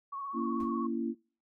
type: tone with vibrato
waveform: sine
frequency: 1108.7 Hz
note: C#6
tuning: in tune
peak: -36 dBFS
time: 0.12-0.87 s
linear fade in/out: 10 ms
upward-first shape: sine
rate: 16 Hz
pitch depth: 38 cents each way
type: chord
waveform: sine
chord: A# diminished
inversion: none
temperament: just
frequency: 233.1 / 279.7 / 335.6 Hz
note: A#3 / C#4 / E4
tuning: 0 / +16 / +31 cents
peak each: -33 / -37 / -35 dBFS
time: 0.33-1.15 s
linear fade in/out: 50 ms
type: noise with exponential decay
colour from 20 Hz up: brown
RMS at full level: -42 dBFS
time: 0.6-0.77 s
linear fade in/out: 2 ms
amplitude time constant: 35 ms
effects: noise-tail reverb RT60 0.4 s tail -24 dB re dry